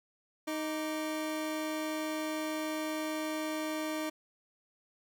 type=tone pair together; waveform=25% pulse; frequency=311.1 / 1171.5 Hz; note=D#4 / D6; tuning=0 / -5 cents; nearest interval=octave + major seventh; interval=2295 cents; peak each=-30 / -39 dBFS; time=0.47-4.1 s; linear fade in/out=10 ms; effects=none